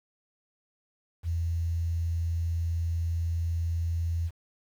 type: tone with quantisation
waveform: sine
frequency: 83.8 Hz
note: E2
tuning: 29 cents sharp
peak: -26 dBFS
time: 1.23-4.31 s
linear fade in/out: 50 ms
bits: 9
effects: none